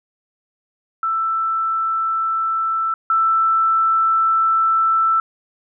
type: tone pair in turn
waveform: sine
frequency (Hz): 1327 / 1327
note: E6 / E6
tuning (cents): +11 / +11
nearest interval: unison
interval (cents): 0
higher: neither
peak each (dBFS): -17 / -13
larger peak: second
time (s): 1.03-2.94 / 3.1-5.2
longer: second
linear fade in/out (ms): 2
effects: none